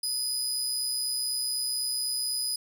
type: tone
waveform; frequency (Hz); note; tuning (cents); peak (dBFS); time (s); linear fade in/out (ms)
25% pulse; 4982; D#8; +1; -23; 0.03-2.56; 5
effects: none